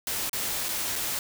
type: noise with dropouts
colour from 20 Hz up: white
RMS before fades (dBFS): -30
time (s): 0.07-1.19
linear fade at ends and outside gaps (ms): 1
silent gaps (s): 0.295-0.331 / 0.685-0.689 / 0.956-0.959
effects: none